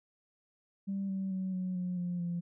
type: tone with pitch steps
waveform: sine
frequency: 196 / 191.97 / 188.02 / 184.15 / 180.36 / 176.65 / 173.01 Hz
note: G3 / G3 / F#3 / F#3 / F#3 / F3 / F3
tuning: 0 / -36 / +28 / -8 / -44 / +20 / -16 cents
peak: -31 dBFS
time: 0.87-2.41 s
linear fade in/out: 20 ms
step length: 220 ms
effects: tanh soft clip ceiling -28 dBFS